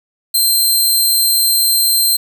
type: tone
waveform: 15% pulse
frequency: 4148 Hz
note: C8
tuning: 16 cents flat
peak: -4 dBFS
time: 0.34-2.17 s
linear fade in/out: 10 ms
effects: 7-bit